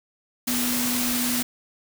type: tone in noise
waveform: sine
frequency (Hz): 245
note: B3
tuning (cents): -14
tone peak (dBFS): -26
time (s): 0.47-1.43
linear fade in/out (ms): 10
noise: white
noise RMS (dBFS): -26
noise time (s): 0.47-1.43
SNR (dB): -3
effects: none